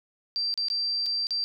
sine tone with dropouts, 4699 Hz, D8, in tune, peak -25 dBFS, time 0.36-1.44 s, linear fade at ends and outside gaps 0 ms, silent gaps 0.54-0.576 / 0.684-0.701 / 1.06-1.064 / 1.269-1.307 s, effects none

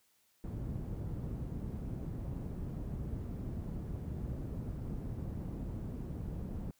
white low-pass noise, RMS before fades -40 dBFS, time 0.44-6.71 s, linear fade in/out 2 ms, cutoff 160 Hz, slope 12 dB/octave, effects white hiss -72 dBFS RMS until 6.79 s

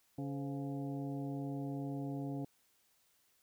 harmonic tone with a mistuned harmonic, 140 Hz, C#3, 18 cents sharp, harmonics 1 / 2 / 3 / 4 / 5 / 6, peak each -41 / -40 / -50 / -51 / -51 / -58 dBFS, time 0.18-2.45 s, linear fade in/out 5 ms, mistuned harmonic 4, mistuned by -120 cents, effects white hiss -73 dBFS RMS until 3.42 s

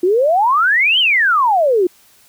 sine exponential two-way sweep, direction up then down, 341.6 to 3190 to 341.6 Hz, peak -10 dBFS, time 0.03-1.87 s, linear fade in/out 5 ms, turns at 0.99 s, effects white hiss -50 dBFS RMS until 2.28 s

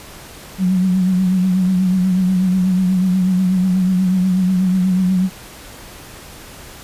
sine tone with vibrato, 185 Hz, F#3, in tune, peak -12 dBFS, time 0.58-5.3 s, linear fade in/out 50 ms, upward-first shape triangle, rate 8.2 Hz, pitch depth 58 cents each way, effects pink hiss -37 dBFS RMS until 6.83 s + resampled to 32000 Hz

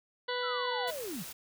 harmonic tone, 493.9 Hz, B4, in tune, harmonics 1 / 2 / 3 / 4 / 6 / 7 / 8 / 9, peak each -35 / -38 / -40 / -41 / -43 / -43 / -44 / -45 dBFS, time 0.28-0.91 s, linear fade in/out 10 ms
sine linear sweep, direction down, 1400 to 138.59 Hz, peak -37 dBFS, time 0.42-1.24 s, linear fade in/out 20 ms
white noise, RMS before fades -44 dBFS, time 0.87-1.33 s, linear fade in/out 10 ms
effects none

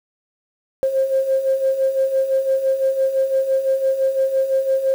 sine beating tone pair, 529 / 534.9 Hz, C5 / C5, +19 / +38 cents, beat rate 5.9 Hz, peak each -22 / -16 dBFS, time 0.83-4.94 s, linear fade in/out 0 ms, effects tanh soft clip ceiling -8 dBFS + 7-bit

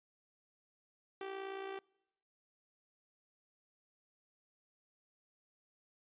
sawtooth tone with amplitude modulation, 388.2 Hz, G4, 17 cents flat, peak -35 dBFS, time 1.21-1.79 s, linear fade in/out 2 ms, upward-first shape sine, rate 58.7 Hz, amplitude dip 55%, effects noise-tail reverb RT60 0.9 s tail -26 dB re dry + resampled to 8000 Hz

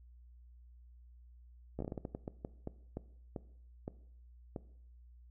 slowing click train, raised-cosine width 2 ms, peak -26 dBFS, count 16, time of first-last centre 1.79-4.562 s, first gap 14 ms, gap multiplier 1.32, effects noise-tail reverb RT60 0.7 s tail -18 dB re dry + added 60 Hz sine -55 dBFS peak until 5.3 s

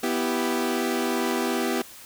sawtooth chord, E minor, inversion second, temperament equal, 246.9 / 329.6 / 392 Hz, B3 / E4 / G4, 0 / 0 / 0 cents, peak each -23 / -25 / -24 dBFS, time 0.03-1.82 s, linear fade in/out 5 ms, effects white hiss -45 dBFS RMS until 2.05 s

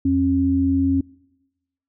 sine tone pair together, 84.68 / 271.5 Hz, E2 / C#4, +47 / -36 cents, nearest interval octave + minor sixth, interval 2017 cents, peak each -23 / -16 dBFS, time 0.05-1.01 s, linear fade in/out 5 ms, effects noise-tail reverb RT60 1.0 s tail -26 dB re dry

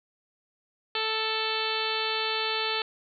harmonic tone with a mistuned harmonic, 440 Hz, A4, in tune, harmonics 1 / 2 / 3 / 4 / 5 / 6 / 7 / 8 / 9 / 10, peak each -34 / -35 / -35 / -37 / -39 / -34 / -35 / -35 / -37 / -36 dBFS, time 0.95-2.82 s, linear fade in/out 2 ms, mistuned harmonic 5, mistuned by +15 cents, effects none

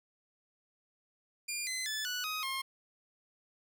15% pulse tone with pitch steps, 2400 / 2042 / 1736.7 / 1477.4 / 1256.8 / 1069.1 Hz, D7 / C7 / A6 / F#6 / D#6 / C6, +37 / -43 / -23 / -3 / +17 / +37 cents, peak -28 dBFS, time 1.48-2.62 s, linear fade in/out 10 ms, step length 190 ms, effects none

